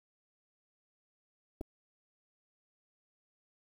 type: clicks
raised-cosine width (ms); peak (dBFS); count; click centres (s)
2; -28; 2; 1.61 / 1.613
effects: 9-bit